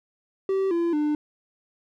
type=tone with pitch steps; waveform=triangle; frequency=385.7 / 339.7 / 299.1 Hz; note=G4 / F4 / D4; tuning=-28 / -48 / +32 cents; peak=-19 dBFS; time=0.49-1.15 s; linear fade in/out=2 ms; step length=220 ms; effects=none